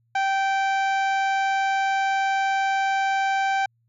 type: harmonic tone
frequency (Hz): 779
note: G5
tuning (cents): -11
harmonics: 1 / 2 / 3 / 4 / 5 / 6 / 7 / 8 / 9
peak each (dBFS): -21 / -27 / -32 / -40 / -43 / -47 / -48 / -48 / -49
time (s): 0.15-3.66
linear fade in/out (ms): 5
effects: added 116 Hz sine -64 dBFS peak until 3.88 s